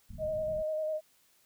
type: low-pass noise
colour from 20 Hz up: pink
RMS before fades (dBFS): -45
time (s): 0.09-0.63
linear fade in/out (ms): 20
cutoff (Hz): 220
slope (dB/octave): 48
type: tone with vibrato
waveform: sine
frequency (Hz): 622.3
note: D#5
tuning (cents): 0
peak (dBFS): -30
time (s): 0.18-1.01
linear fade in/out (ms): 50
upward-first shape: square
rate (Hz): 10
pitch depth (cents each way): 19
effects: white hiss -67 dBFS RMS until 1.45 s